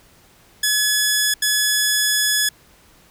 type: tone bursts at uneven times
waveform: 10% pulse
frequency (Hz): 1700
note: G#6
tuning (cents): +40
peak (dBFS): -7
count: 2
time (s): 0.63-1.34 / 1.42-2.49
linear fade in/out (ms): 5
effects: pink hiss -52 dBFS RMS until 3.1 s